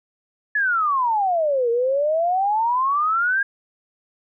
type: exponential two-way sweep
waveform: sine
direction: down then up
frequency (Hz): 1738 to 459.5 to 1638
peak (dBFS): -17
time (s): 0.55-3.43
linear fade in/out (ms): 5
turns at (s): 1.7
effects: none